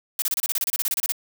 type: noise bursts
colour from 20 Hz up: blue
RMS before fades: -23 dBFS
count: 16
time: 0.19-1.121 s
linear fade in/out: 2 ms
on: 31 ms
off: 29 ms
effects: none